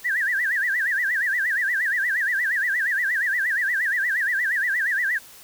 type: tone with vibrato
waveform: sine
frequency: 1760 Hz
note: A6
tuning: in tune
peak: -20 dBFS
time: 0.04-5.19 s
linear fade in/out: 20 ms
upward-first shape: sine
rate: 8.5 Hz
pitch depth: 210 cents each way
effects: white hiss -46 dBFS RMS until 5.43 s